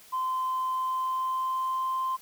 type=tone with pitch glide; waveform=sine; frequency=1033 to 1043.2 Hz; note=C6 to C6; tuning=-22 to -5 cents; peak=-25 dBFS; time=0.12-2.17 s; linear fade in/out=20 ms; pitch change=+17 cents; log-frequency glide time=0.68-1.89 s; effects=tanh soft clip ceiling -23 dBFS + white hiss -53 dBFS RMS until 2.21 s